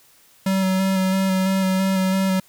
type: tone with vibrato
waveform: square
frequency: 190 Hz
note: F#3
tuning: 46 cents sharp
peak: -18 dBFS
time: 0.46-2.4 s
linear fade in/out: 5 ms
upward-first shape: square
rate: 3 Hz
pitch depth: 15 cents each way
effects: white hiss -54 dBFS RMS until 2.48 s